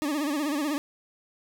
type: tone with vibrato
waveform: 40% pulse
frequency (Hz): 293.7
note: D4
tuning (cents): 0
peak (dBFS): -25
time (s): 0.02-0.78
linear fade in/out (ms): 0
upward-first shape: sine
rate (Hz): 16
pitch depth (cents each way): 110
effects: none